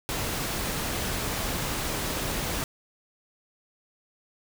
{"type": "noise", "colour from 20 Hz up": "pink", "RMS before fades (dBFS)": -30, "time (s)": [0.09, 2.64], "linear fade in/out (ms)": 0, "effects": []}